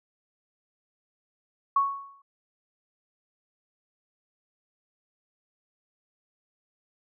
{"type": "tone with exponential decay", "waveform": "sine", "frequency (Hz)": 1108.7, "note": "C#6", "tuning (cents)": 0, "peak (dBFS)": -17, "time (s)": [1.76, 2.22], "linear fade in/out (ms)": 5, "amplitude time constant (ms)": 98, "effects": []}